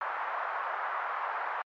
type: band-pass noise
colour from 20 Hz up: white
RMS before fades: -34 dBFS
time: 0.01-1.62 s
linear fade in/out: 2 ms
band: 710 to 1400 Hz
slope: 24 dB/octave
effects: MP3 48 kbps